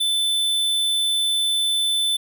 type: tone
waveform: square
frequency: 3520 Hz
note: A7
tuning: in tune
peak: -19 dBFS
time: 0-2.17 s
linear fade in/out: 10 ms
effects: none